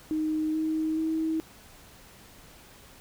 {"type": "tone with pitch steps", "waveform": "sine", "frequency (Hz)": [311.1, 315.3, 319.5], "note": ["D#4", "D#4", "D#4"], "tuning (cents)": [0, 23, 46], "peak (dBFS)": -25, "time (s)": [0.11, 1.4], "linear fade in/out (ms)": 0, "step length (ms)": 430, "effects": ["pink hiss -52 dBFS RMS until 3 s"]}